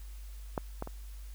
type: clicks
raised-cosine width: 1 ms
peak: -17 / -21 / -27 dBFS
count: 3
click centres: 0.578 / 0.824 / 0.874 s
effects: added 50 Hz sine -42 dBFS peak until 1.34 s + white hiss -59 dBFS RMS until 1.34 s